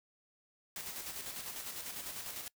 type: noise with tremolo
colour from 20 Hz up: white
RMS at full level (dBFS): -42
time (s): 0.76-2.48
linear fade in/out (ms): 2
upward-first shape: square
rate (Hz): 10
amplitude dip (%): 40
effects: noise-tail reverb RT60 0.1 s tail -23 dB re dry